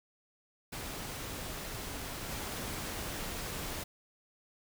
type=noise with level steps; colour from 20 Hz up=pink; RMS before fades=-41 / -39 dBFS; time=0.72-3.84 s; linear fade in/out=10 ms; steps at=2.28 s; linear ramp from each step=20 ms; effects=none